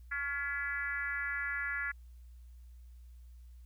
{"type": "tone with frequency modulation", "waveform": "sine", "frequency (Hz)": 1700, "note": "G#6", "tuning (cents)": 40, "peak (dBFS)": -33, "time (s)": [0.11, 1.92], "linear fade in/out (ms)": 10, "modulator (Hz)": 295, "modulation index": 1.2, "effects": ["added 60 Hz sine -50 dBFS peak until 3.65 s", "white hiss -75 dBFS RMS until 3.65 s"]}